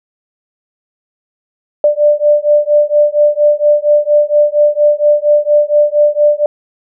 sine beating tone pair, 590 / 594.3 Hz, D5 / D5, +8 / +20 cents, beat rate 4.3 Hz, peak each -10 dBFS, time 1.84-6.46 s, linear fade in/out 2 ms, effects none

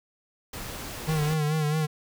pink noise, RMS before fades -37 dBFS, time 0.53-1.34 s, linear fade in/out 5 ms
square tone with vibrato, 153.1 Hz, D#3, 28 cents flat, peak -24 dBFS, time 1.07-1.87 s, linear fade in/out 20 ms, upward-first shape sine, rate 4.6 Hz, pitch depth 58 cents each way
effects none

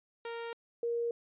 sawtooth / sine tone pair in turn, 464.7 / 469.6 Hz, A#4 / A#4, -5 / +13 cents, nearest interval unison, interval 18 cents, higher second, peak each -34 / -30 dBFS, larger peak second, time 0.25-0.53 / 0.83-1.11 s, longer neither, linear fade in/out 2 ms, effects resampled to 8000 Hz

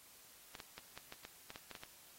clicks, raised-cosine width 0.2 ms, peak -30 dBFS, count 11, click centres 0.552 / 0.602 / 0.78 / 0.976 / 1.124 / 1.251 / 1.504 / 1.559 / 1.713 / 1.752 / 1.835 s, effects white hiss -61 dBFS RMS until 2.18 s + AAC 48 kbps

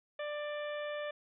harmonic tone with a mistuned harmonic, 592 Hz, D5, 14 cents sharp, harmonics 1 / 2 / 3 / 4 / 5 / 6, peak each -37 / -47 / -45 / -50 / -53 / -53 dBFS, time 0.19-1.11 s, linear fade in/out 5 ms, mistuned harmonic 6, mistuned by -25 cents, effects none

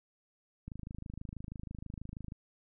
click train, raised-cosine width 5 ms, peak -30 dBFS, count 44, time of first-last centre 0.68-2.321 s, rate 26.2 Hz, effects none

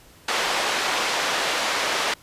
pink band-pass noise, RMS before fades -24 dBFS, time 0.28-2.14 s, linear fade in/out 5 ms, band 610 to 5200 Hz, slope 12 dB/octave, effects pink hiss -51 dBFS RMS until 2.22 s + resampled to 32000 Hz

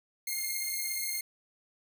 5% pulse beating tone pair, 2121 / 2138 Hz, C7 / C7, +23 / +37 cents, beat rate 17 Hz, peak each -24 / -25 dBFS, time 0.27-1.21 s, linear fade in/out 5 ms, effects none

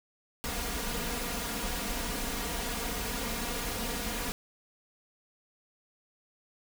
pink noise with comb filter, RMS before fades -34 dBFS, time 0.44-4.32 s, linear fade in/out 0 ms, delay 4.2 ms, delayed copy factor +0.75, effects none

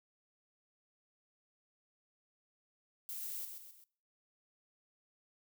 violet noise with echo, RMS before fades -43 dBFS, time 3.09-3.45 s, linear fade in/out 0 ms, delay 130 ms, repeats 3, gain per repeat -6 dB, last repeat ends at 3.84 s, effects noise-tail reverb RT60 0.5 s tail -22 dB re dry

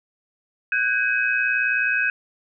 sine tone cluster, 1508 / 1627 / 2540 Hz, F#6 / G#6 / D#7, +32 / -36 / +35 cents, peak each -23 dBFS, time 0.72-2.1 s, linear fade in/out 2 ms, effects none

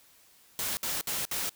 white noise bursts, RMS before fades -32 dBFS, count 4, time 0.59-1.493 s, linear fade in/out 0 ms, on 180 ms, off 61 ms, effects white hiss -60 dBFS RMS until 1.55 s

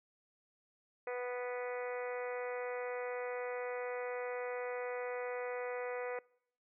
harmonic tone, 246.9 Hz, B3, in tune, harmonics 2 / 3 / 4 / 5 / 6 / 7 / 8 / 9 / 10, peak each -38 / -47 / -50 / -51 / -51 / -55 / -49 / -55 / -55 dBFS, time 1.07-6.19 s, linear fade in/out 2 ms, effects noise-tail reverb RT60 0.7 s tail -25 dB re dry

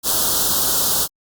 white band-stop noise, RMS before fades -18 dBFS, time 0.03-1.08 s, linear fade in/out 50 ms, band 1500 to 3200 Hz, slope 48 dB/octave, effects Opus 48 kbps

